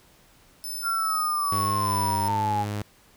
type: tone with tremolo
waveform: 5% pulse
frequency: 5274 Hz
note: E8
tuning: in tune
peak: -25 dBFS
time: 0.64-2.28 s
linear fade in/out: 0 ms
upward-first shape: sine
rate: 2.4 Hz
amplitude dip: 35%
type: exponential sweep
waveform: sine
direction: down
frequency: 1399 to 816 Hz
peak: -23 dBFS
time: 0.82-2.66 s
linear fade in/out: 50 ms
type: tone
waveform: sawtooth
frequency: 103.83 Hz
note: G#2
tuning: in tune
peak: -24 dBFS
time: 1.52-2.82 s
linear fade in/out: 0 ms
effects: pink hiss -57 dBFS RMS until 3.16 s